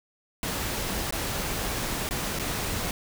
pink noise with dropouts, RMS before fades -30 dBFS, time 0.43-2.91 s, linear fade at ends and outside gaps 1 ms, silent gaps 1.108-1.124 / 2.09-2.109 / 2.389-2.396 s, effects none

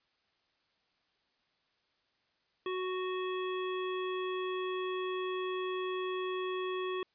harmonic tone, 370 Hz, F#4, in tune, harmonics 1 / 3 / 5 / 7 / 9, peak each -34 / -40 / -47 / -47 / -47 dBFS, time 2.66-7.03 s, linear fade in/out 2 ms, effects white hiss -75 dBFS RMS until 7.14 s + resampled to 11025 Hz

